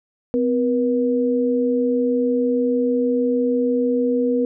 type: tone pair together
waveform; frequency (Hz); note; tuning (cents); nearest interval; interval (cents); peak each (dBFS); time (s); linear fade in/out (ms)
sine; 254.6 / 481; C4 / B4; -47 / -46; major seventh; 1101; -19; 0.34-4.45; 0
effects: none